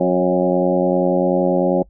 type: harmonic tone with a mistuned harmonic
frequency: 90.2 Hz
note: F#2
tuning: 44 cents flat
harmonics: 2 / 3 / 4 / 5 / 6 / 7 / 8 / 9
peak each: -20 / -22 / -20 / -30 / -18 / -25 / -28 / -27 dBFS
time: 0-1.83 s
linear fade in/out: 10 ms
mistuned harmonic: 6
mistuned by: +24 cents
effects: noise-tail reverb RT60 0.1 s tail -26 dB re dry + added 50 Hz sine -45 dBFS peak until 1.89 s